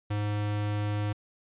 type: tone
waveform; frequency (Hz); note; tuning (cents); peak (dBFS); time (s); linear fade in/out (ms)
square; 104.1; G#2; +5; -28; 0.1-1.13; 10
effects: resampled to 8000 Hz